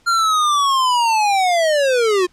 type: linear sweep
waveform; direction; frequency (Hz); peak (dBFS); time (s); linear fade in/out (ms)
square; down; 1396.9 to 349.2; -14; 0.06-2.27; 20
effects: pink hiss -56 dBFS RMS until 2.32 s + low-pass 8000 Hz 12 dB/octave